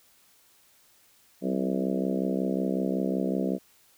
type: harmonic tone with a mistuned harmonic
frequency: 65.41 Hz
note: C2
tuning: in tune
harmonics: 3 / 4 / 5 / 6 / 7 / 8 / 9 / 10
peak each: -29 / -31 / -33 / -35 / -36 / -37 / -38 / -39 dBFS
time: 1.41-3.59 s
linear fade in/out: 50 ms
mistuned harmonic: 3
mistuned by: -55 cents
effects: white hiss -61 dBFS RMS until 3.97 s